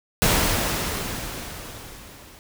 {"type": "noise with level ramp", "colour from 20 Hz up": "pink", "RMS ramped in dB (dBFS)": [-18, -47], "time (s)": [0.22, 2.39], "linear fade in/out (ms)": 0, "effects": []}